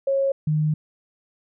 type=tone pair in turn; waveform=sine; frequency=546 / 153.22 Hz; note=C#5 / D#3; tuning=-26 / -26 cents; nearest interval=octave + minor seventh; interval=2200 cents; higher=first; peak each=-18 dBFS; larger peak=neither; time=0.07-0.32 / 0.47-0.74 s; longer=second; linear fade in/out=5 ms; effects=none